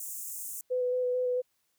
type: high-pass noise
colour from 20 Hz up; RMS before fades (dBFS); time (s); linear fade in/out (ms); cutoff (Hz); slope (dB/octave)
pink; -39; 0-0.61; 2; 6800; 48
type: tone with vibrato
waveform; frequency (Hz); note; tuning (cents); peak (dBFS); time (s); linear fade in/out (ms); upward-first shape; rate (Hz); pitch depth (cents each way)
sine; 500; B4; +21; -26; 0.7-1.42; 20; square; 4.5; 12
effects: white hiss -75 dBFS RMS until 1.78 s